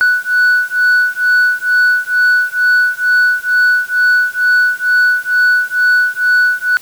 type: beating tone pair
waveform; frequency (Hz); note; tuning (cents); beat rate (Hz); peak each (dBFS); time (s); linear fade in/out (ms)
sine; 1480 / 1482.2; F#6 / F#6; 0 / +3; 2.2; -10; 0.01-6.77; 0
effects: tanh soft clip ceiling -6 dBFS + white hiss -38 dBFS RMS until 6.81 s